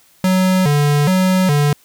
square tone with vibrato, 164.81 Hz, E3, in tune, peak -12 dBFS, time 0.24-1.73 s, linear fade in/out 2 ms, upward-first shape square, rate 1.2 Hz, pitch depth 210 cents each way, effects white hiss -52 dBFS RMS until 1.84 s

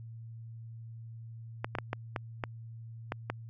clicks, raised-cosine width 0.5 ms, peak -17 dBFS, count 8, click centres 1.645 / 1.752 / 1.786 / 1.931 / 2.162 / 2.438 / 3.121 / 3.3 s, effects added 114 Hz sine -43 dBFS peak until 3.49 s

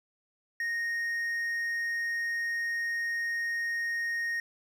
triangle tone with hard clipping, 1860 Hz, A#6, 4 cents flat, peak -30 dBFS, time 0.6-4.4 s, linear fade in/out 2 ms, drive 6 dB, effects none

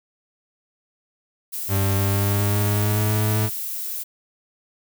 violet noise, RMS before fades -29 dBFS, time 1.52-4.04 s, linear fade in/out 20 ms
40% pulse tone with pitch glide, 98 to 107.49 Hz, G2 to A2, 0 to -40 cents, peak -18 dBFS, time 1.68-3.5 s, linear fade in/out 50 ms, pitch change +160 cents, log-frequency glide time 1.9-3.31 s
effects none

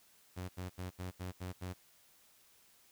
sawtooth tone bursts, 91.4 Hz, F#2, 21 cents flat, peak -36 dBFS, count 7, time 0.36-1.738 s, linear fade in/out 20 ms, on 130 ms, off 78 ms, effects white hiss -66 dBFS RMS until 2.91 s

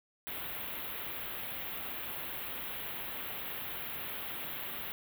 white band-stop noise, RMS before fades -40 dBFS, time 0.27-4.92 s, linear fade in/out 0 ms, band 3600 to 12000 Hz, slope 48 dB/octave, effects none

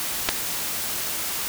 clicks, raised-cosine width 0.2 ms, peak -3 dBFS, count 2, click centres 0.288 / 0.291 s, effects white hiss -28 dBFS RMS until 1.48 s

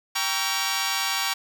10% pulse chord, G diminished seventh, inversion none, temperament just, 784 / 940.8 / 1128.9 / 1354.7 Hz, G5 / Bb5 / Db6 / Fb6, 0 / +16 / +31 / +47 cents, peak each -21 / -21 / -20 / -25 dBFS, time 0.15-1.34 s, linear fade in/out 10 ms, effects none

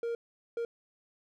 triangle tone bursts at uneven times, 466.9 Hz, A#4, 3 cents sharp, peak -29 dBFS, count 2, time 0.03-0.15 / 0.57-0.65 s, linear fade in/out 2 ms, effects none

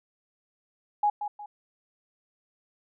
sine tone with echo, 830.6 Hz, G#5, in tune, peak -20 dBFS, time 1.03-1.1 s, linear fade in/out 5 ms, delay 180 ms, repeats 2, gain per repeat -9 dB, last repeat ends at 1.46 s, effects none

